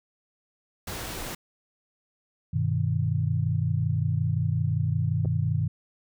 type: noise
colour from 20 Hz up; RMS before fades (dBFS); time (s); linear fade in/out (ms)
pink; -35; 0.87-1.35; 5
type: chord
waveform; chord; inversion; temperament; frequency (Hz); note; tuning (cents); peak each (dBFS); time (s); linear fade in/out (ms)
sine; G augmented; none; equal; 98 / 123.47 / 155.56; G2 / B2 / D#3; 0 / 0 / 0; -27; 2.53-5.68; 10
type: clicks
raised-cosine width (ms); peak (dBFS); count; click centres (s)
2; -24; 2; 5.249 / 5.257
effects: none